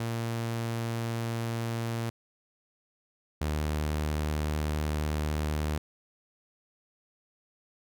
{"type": "tone pair in turn", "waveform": "sawtooth", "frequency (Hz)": [115.5, 75.89], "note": ["A#2", "D#2"], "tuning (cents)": [-16, -43], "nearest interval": "perfect fifth", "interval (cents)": 727, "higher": "first", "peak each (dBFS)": [-26, -24], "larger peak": "second", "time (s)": [[0, 2.1], [3.41, 5.78]], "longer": "second", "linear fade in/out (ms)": 5, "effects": []}